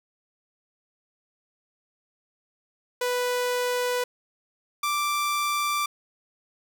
sawtooth tone pair in turn, 493.9 / 1174.7 Hz, B4 / D6, 0 / 0 cents, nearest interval octave + minor third, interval 1500 cents, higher second, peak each -20 / -20 dBFS, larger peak neither, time 3.01-4.04 / 4.83-5.86 s, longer neither, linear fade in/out 5 ms, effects none

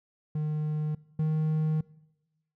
triangle tone pair in turn, 152.6 / 155.9 Hz, D#3 / D#3, -33 / +4 cents, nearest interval unison, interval 37 cents, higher second, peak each -25 / -22 dBFS, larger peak second, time 0.35-0.95 / 1.19-1.81 s, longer second, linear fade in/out 5 ms, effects noise-tail reverb RT60 1.0 s tail -22 dB re dry

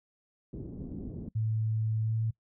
white low-pass noise, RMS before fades -40 dBFS, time 0.53-1.29 s, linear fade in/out 5 ms, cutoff 310 Hz, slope 24 dB/octave
sine tone with pitch glide, 110.1 to 111.83 Hz, A2 to A2, +2 to +29 cents, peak -27 dBFS, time 1.35-2.31 s, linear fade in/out 10 ms, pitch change +27 cents, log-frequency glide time 2.03-2.16 s
effects noise-tail reverb RT60 0.1 s tail -22 dB re dry

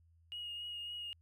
triangle tone with vibrato, 2872 Hz, F7, 48 cents sharp, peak -38 dBFS, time 0.32-1.13 s, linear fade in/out 0 ms, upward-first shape triangle, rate 3.6 Hz, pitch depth 21 cents each way, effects tanh soft clip ceiling -38 dBFS + added 83 Hz sine -64 dBFS peak until 1.21 s

